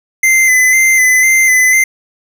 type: tone with vibrato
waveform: square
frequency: 2050 Hz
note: C7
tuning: 36 cents flat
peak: -7 dBFS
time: 0.23-1.84 s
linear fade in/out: 5 ms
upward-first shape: square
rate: 2 Hz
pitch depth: 27 cents each way
effects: none